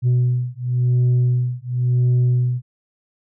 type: beating tone pair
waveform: sine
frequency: 123.47 / 124.41 Hz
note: B2 / B2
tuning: 0 / +13 cents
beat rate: 0.94 Hz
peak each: -16 dBFS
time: 0.02-2.62 s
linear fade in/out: 50 ms
effects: tanh soft clip ceiling -12 dBFS